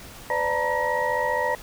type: tone cluster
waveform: sine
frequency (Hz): 504 / 588 / 903 / 958 / 1901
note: B4 / D5 / A5 / A#5 / A#6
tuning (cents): +35 / +2 / +45 / +47 / +33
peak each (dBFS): -28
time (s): 0.3-1.55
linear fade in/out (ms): 2
effects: pink hiss -43 dBFS RMS until 1.62 s